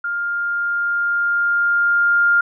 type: tone with level ramp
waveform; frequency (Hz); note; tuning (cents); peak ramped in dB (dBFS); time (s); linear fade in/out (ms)
sine; 1404; F6; +9; -20 to -11; 0.04-2.41; 5
effects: none